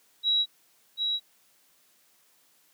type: tone with echo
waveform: sine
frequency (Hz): 3876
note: B7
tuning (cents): -33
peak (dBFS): -21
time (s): 0.23-0.46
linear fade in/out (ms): 50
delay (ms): 740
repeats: 1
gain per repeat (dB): -4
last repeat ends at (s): 1.2
effects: white hiss -64 dBFS RMS until 2.73 s + high-pass 150 Hz 12 dB/octave